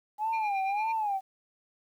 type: tone with vibrato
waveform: sine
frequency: 830.6 Hz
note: G#5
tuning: in tune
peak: -26 dBFS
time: 0.18-1.21 s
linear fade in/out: 50 ms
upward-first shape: sine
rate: 1.7 Hz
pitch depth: 140 cents each way
type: tone with tremolo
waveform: sine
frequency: 2400 Hz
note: D7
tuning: 37 cents sharp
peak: -33 dBFS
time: 0.32-0.93 s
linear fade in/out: 20 ms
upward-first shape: sine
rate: 8.8 Hz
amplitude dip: 65%
effects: tanh soft clip ceiling -22 dBFS + 10-bit